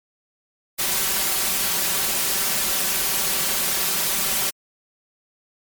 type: noise with comb filter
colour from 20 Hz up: white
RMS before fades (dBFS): -22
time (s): 0.78-4.51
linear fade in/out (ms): 20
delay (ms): 5.2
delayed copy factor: +0.65
effects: MP3 96 kbps